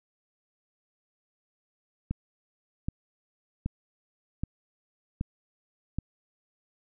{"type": "click train", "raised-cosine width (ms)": 5, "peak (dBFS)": -17, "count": 6, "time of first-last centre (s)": [2.11, 5.986], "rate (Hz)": 1.29, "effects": []}